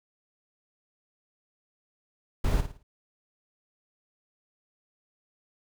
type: noise with echo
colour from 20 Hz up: brown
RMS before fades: -24 dBFS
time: 2.44-2.61 s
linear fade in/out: 5 ms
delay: 55 ms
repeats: 4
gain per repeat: -9 dB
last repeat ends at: 2.83 s
effects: none